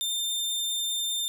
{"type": "tone", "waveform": "sawtooth", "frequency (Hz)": 3605, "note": "A7", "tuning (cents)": 41, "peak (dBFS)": -24, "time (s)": [0.01, 1.28], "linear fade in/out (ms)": 0, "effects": []}